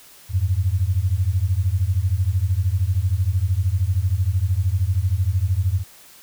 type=beating tone pair; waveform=sine; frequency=86.7 / 99.7 Hz; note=F2 / G2; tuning=-12 / +30 cents; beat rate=13 Hz; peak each=-20 dBFS; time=0.29-5.84 s; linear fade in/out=50 ms; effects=white hiss -47 dBFS RMS until 6.22 s